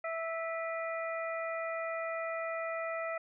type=harmonic tone with a mistuned harmonic; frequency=657 Hz; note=E5; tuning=6 cents flat; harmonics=1 / 2 / 3 / 4; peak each=-36 / -40 / -41 / -47 dBFS; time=0.04-3.18 s; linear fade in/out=5 ms; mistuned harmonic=4; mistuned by=-140 cents; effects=none